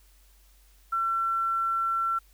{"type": "tone with quantisation", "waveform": "sine", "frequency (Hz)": 1350, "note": "E6", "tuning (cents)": 41, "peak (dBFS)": -24, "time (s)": [0.92, 2.19], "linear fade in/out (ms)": 10, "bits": 9, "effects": ["added 48 Hz sine -56 dBFS peak until 2.33 s", "white hiss -63 dBFS RMS until 2.33 s"]}